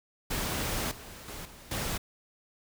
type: noise with level steps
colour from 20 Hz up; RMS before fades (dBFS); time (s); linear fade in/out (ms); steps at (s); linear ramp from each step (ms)
pink; -32 / -46 / -41 / -50 / -33; 0.3-1.98; 10; 0.91 / 1.28 / 1.45 / 1.71; 5
effects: none